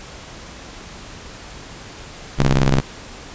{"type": "ring-modulated tone", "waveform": "sawtooth", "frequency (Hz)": 65.41, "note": "C2", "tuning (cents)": 0, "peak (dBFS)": -6, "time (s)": [2.38, 2.81], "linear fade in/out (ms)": 20, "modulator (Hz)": 74.6, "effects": ["pink hiss -37 dBFS RMS until 3.34 s", "resampled to 16000 Hz"]}